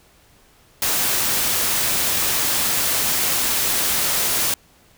white noise, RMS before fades -20 dBFS, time 0.82-4.54 s, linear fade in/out 2 ms, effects pink hiss -54 dBFS RMS until 4.97 s

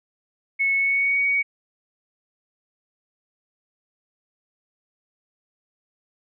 sine tone with pitch glide, 2200 to 2245 Hz, C#7 to C#7, -14 to +21 cents, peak -18 dBFS, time 0.59-1.43 s, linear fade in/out 20 ms, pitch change +35 cents, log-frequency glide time 0.75-1.2 s, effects none

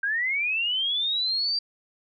sine linear sweep, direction up, 1568 to 4727 Hz, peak -23 dBFS, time 0.03-1.59 s, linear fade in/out 5 ms, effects none

